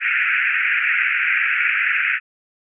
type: band-pass noise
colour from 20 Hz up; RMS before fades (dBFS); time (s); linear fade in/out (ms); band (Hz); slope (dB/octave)
white; -19; 0-2.2; 50; 1400 to 2600; 96
effects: none